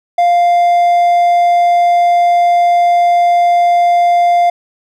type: tone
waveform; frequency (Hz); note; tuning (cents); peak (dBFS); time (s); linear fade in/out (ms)
triangle; 698.5; F5; 0; -5; 0.18-4.5; 5
effects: none